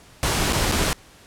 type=noise with dropouts; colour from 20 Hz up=pink; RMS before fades=-21 dBFS; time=0.23-0.93 s; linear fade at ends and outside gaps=0 ms; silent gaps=0.524-0.53 / 0.715-0.721 s; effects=pink hiss -49 dBFS RMS until 1.26 s + low-pass 11000 Hz 12 dB/octave